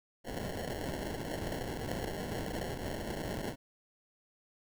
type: noise with sample-and-hold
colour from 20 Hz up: violet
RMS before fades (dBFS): -38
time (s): 0.24-3.56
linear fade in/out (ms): 50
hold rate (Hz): 1225
effects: none